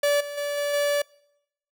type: tone with level steps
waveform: 45% pulse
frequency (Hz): 578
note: D5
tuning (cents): -28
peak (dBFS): -19 / -32 / -26 / -24 / -21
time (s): 0.03-1.02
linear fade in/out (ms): 5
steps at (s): 0.2 / 0.37 / 0.57 / 0.73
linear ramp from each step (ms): 10
effects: noise-tail reverb RT60 0.8 s tail -25 dB re dry